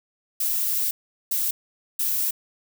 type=noise bursts at uneven times; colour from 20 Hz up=violet; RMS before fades=-24 dBFS; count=3; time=0.4-0.91 / 1.31-1.51 / 1.99-2.31 s; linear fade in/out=5 ms; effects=none